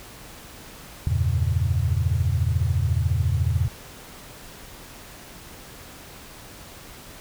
sine chord, E diminished seventh, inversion none, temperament equal with one note detuned, 82.41 / 96.48 / 116.54 / 138.59 Hz, E2 / G2 / Bb2 / Db3, 0 / -27 / 0 / 0 cents, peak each -23 / -25 / -25 / -28 dBFS, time 1.07-3.68 s, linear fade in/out 0 ms, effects pink hiss -43 dBFS RMS until 7.2 s

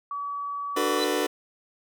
sine tone, 1141 Hz, C#6, 50 cents sharp, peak -29 dBFS, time 0.11-1 s, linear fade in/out 2 ms
sawtooth chord, B minor seventh, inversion first, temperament just, 296.3 / 370.4 / 444.5 / 493.9 Hz, D4 / F#4 / A4 / B4, +15 / +2 / +18 / 0 cents, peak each -25 dBFS, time 0.76-1.27 s, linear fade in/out 10 ms
sine tone with exponential growth, 3987 Hz, B7, 16 cents sharp, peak -22 dBFS, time 0.93-1.04 s, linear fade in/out 2 ms, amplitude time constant 22 ms
effects none

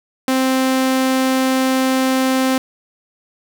sawtooth tone, 261.6 Hz, C4, in tune, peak -10 dBFS, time 0.28-2.58 s, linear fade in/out 2 ms, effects none

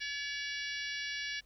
harmonic tone with a mistuned harmonic, 570 Hz, C#5, 48 cents sharp, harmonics 3 / 4 / 5 / 6 / 7 / 8 / 9 / 10, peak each -40 / -42 / -44 / -46 / -47 / -48 / -49 / -50 dBFS, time 0-1.41 s, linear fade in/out 20 ms, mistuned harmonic 10, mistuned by -16 cents, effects added 50 Hz sine -65 dBFS peak until 1.45 s + pink hiss -70 dBFS RMS until 1.45 s

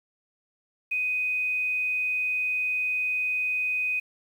sine tone with quantisation, 2500 Hz, D#7, 8 cents sharp, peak -24 dBFS, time 0.91-4 s, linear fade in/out 10 ms, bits 9, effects none

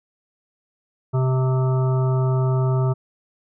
harmonic tone, 130 Hz, C3, 11 cents flat, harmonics 1 / 3 / 5 / 7 / 9 / 10, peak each -17 / -27 / -31 / -34 / -36 / -37 dBFS, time 1.13-2.94 s, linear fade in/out 20 ms, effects none

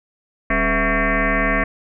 sine tone with frequency modulation, 890 Hz, A5, 20 cents sharp, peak -15 dBFS, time 0.5-1.64 s, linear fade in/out 5 ms, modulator 232 Hz, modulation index 5.5, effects none

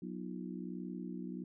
harmonic tone with a mistuned harmonic, 61.4 Hz, B1, 9 cents flat, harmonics 3 / 4 / 5 / 6, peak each -43 / -45 / -47 / -49 dBFS, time 0.02-1.44 s, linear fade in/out 5 ms, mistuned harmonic 6, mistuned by -100 cents, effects none

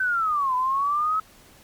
sine linear two-way sweep, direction down then up, 1541 to 997 to 1294 Hz, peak -20 dBFS, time 0-1.2 s, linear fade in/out 5 ms, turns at 0.55 s, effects pink hiss -52 dBFS RMS until 1.63 s + MP3 96 kbps

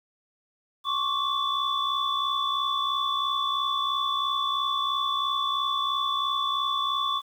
sine tone cluster, 1085 / 1148 / 3471 Hz, C#6 / D6 / A7, -37 / -40 / -24 cents, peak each -28 dBFS, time 0.84-7.22 s, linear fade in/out 50 ms, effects tanh soft clip ceiling -15 dBFS + 9-bit

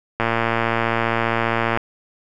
click train, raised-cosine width 0.5 ms, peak -4 dBFS, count 182, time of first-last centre 0.2-1.774 s, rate 115 Hz, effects none

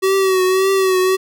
square tone with vibrato, 379.1 Hz, F#4, 42 cents sharp, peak -13 dBFS, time 0.02-1.17 s, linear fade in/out 20 ms, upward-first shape triangle, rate 1.8 Hz, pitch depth 50 cents each way, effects none

